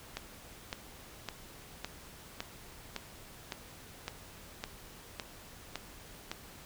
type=click train; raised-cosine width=0.2 ms; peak=-19 dBFS; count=12; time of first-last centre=0.17-6.315 s; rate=1.79 Hz; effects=pink hiss -52 dBFS RMS until 6.65 s